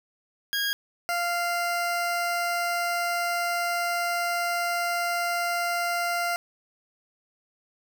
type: tone pair in turn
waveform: 20% pulse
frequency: 1635 / 695 Hz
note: G#6 / F5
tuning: -28 / -9 cents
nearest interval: octave + minor third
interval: 1481 cents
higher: first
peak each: -20 dBFS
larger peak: neither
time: 0.53-0.73 / 1.09-6.36 s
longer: second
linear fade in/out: 0 ms
effects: none